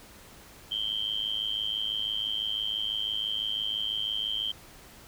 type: tone with amplitude modulation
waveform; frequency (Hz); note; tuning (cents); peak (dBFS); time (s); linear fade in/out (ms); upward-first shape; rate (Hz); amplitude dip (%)
sine; 3136; G7; 0; -24; 0.71-4.52; 10; sine; 106; 95
effects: pink hiss -51 dBFS RMS until 5.07 s